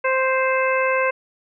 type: harmonic tone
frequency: 523.3 Hz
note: C5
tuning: in tune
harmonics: 1 / 2 / 3 / 4 / 5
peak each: -20 / -23 / -25 / -26 / -27 dBFS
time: 0.04-1.11 s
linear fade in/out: 10 ms
effects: none

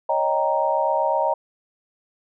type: chord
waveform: sine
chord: Eb dominant seventh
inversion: third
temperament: equal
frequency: 554.4 / 622.3 / 784 / 932.3 Hz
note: Db5 / Eb5 / G5 / Bb5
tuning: 0 / 0 / 0 / 0 cents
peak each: -25 / -23 / -26 / -22 dBFS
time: 0.09-1.34 s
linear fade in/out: 5 ms
effects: none

